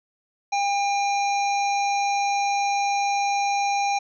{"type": "harmonic tone", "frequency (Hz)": 803, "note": "G5", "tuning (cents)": 41, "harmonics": [1, 3, 5, 7, 8], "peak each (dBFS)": [-21, -29, -36, -36, -37], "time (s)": [0.52, 3.99], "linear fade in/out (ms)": 10, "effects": []}